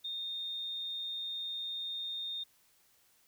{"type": "tone", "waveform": "sine", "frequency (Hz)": 3661, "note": "A#7", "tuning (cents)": -32, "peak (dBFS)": -36, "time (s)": [0.04, 2.44], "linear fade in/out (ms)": 10, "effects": ["white hiss -68 dBFS RMS until 3.27 s"]}